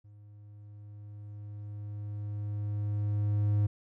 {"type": "tone with level ramp", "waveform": "triangle", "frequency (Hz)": 103.7, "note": "G#2", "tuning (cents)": -2, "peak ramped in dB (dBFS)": [-49, -21], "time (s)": [0.04, 3.67], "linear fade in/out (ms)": 10, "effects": []}